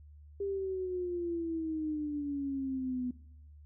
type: exponential sweep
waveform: sine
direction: down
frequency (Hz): 400.6 to 246.9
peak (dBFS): -32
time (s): 0.4-3.11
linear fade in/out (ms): 5
effects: noise-tail reverb RT60 0.7 s tail -18 dB re dry + added 74 Hz sine -51 dBFS peak until 3.65 s